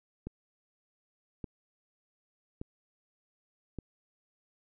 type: click train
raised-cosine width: 3 ms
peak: -25 dBFS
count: 4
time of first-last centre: 0.27-3.787 s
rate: 0.853 Hz
effects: none